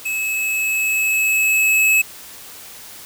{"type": "tone with level ramp", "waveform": "square", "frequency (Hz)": 2585, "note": "E7", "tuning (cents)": -34, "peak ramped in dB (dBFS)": [-21, -12], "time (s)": [0.05, 2.02], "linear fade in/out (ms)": 10, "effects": ["white hiss -38 dBFS RMS until 3.05 s"]}